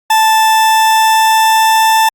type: tone with pitch glide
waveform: 40% pulse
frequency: 880 to 885.6 Hz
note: A5 to A5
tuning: 0 to +11 cents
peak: -6 dBFS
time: 0.1-2.09 s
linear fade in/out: 5 ms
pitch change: +11 cents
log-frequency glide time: 0.35-1.89 s
effects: Opus 48 kbps